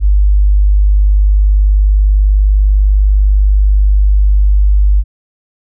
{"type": "tone", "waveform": "sine", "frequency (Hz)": 50.1, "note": "G1", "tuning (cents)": 38, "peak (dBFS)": -5, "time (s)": [0, 5.04], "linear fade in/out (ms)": 50, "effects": []}